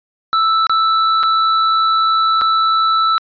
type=tone with dropouts; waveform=square; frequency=1318.5 Hz; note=E6; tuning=in tune; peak=-12 dBFS; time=0.33-3.18 s; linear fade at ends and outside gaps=0 ms; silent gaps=0.668-0.696 / 1.23-1.235 / 2.412-2.418 s; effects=resampled to 11025 Hz